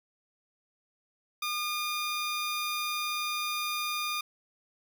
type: tone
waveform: 15% pulse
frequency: 1213 Hz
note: D#6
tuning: 44 cents flat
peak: -24 dBFS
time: 1.42-4.21 s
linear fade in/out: 5 ms
effects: none